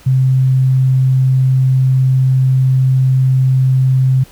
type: tone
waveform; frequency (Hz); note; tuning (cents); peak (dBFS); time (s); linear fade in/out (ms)
sine; 130.81; C3; 0; -8; 0.06-4.24; 10
effects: pink hiss -43 dBFS RMS until 4.31 s